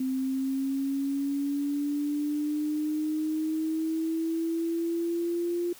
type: linear sweep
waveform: sine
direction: up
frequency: 260 to 349.2 Hz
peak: -26 dBFS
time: 0-5.73 s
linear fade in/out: 5 ms
effects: white hiss -51 dBFS RMS until 5.79 s